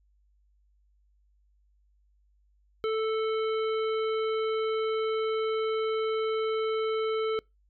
harmonic tone, 440 Hz, A4, in tune, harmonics 1 / 3 / 5 / 7 / 9, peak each -26 / -35 / -42 / -43 / -48 dBFS, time 2.84-7.39 s, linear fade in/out 0 ms, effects noise-tail reverb RT60 0.2 s tail -26 dB re dry + added 50 Hz sine -63 dBFS peak until 7.69 s

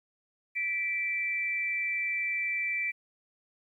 sine tone pair together, 1964 / 2336 Hz, B6 / D7, -10 / -10 cents, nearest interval minor third, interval 300 cents, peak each -35 / -29 dBFS, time 0.55-2.92 s, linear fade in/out 20 ms, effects 11-bit

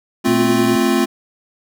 square chord, F major, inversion first, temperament equal, 220 / 261.6 / 349.2 Hz, A3 / C4 / F4, 0 / 0 / 0 cents, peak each -19 / -18 / -18 dBFS, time 0.24-1.06 s, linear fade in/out 20 ms
harmonic tone, 119.8 Hz, A#2, 48 cents sharp, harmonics 1 / 2 / 3, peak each -25 / -25 / -25 dBFS, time 0.27-0.76 s, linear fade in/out 5 ms
effects none

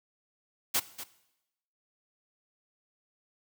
white noise with echo, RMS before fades -27 dBFS, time 0.74-0.8 s, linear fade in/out 10 ms, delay 240 ms, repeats 1, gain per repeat -13 dB, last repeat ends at 1.04 s, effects noise-tail reverb RT60 0.9 s tail -17 dB re dry + high-pass 100 Hz 12 dB/octave

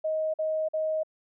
sine tone bursts, 628 Hz, D#5, 16 cents sharp, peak -25 dBFS, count 3, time 0.04-1.034 s, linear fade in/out 10 ms, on 300 ms, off 47 ms, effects none

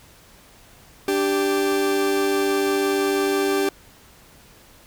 40% pulse tone pair together, 292.5 / 392 Hz, D4 / G4, -7 / 0 cents, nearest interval perfect fourth, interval 507 cents, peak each -24 / -19 dBFS, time 1.08-3.69 s, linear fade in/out 2 ms, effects pink hiss -50 dBFS RMS until 4.86 s

